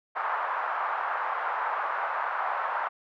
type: band-pass noise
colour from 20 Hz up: white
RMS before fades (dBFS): -30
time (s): 0.15-2.89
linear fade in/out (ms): 20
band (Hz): 760 to 1300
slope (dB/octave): 24
effects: none